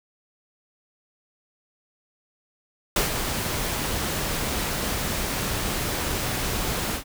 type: noise with ADSR envelope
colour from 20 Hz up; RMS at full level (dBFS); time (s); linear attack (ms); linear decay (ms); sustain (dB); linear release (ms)
pink; -20; 2.96-7.04; 3; 130; -7; 100
effects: none